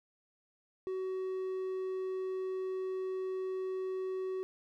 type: tone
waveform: triangle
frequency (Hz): 375.8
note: F#4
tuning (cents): +27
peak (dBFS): -32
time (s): 0.87-4.43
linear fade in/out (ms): 0
effects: none